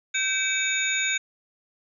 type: tone cluster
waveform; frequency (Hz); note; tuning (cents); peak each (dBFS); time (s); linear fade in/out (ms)
sine; 1553 / 2281 / 2594 / 3686 / 6800; G6 / C#7 / E7 / A#7 / G#8; -17 / +49 / -28 / -20 / +40; -29 / -27 / -33 / -29 / -29; 0.14-1.18; 10
effects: none